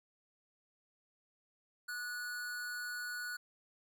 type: tone with amplitude modulation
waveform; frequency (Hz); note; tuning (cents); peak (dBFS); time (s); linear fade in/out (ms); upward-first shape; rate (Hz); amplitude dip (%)
square; 1465; F#6; -18; -38; 1.88-3.37; 10; sine; 258; 40
effects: none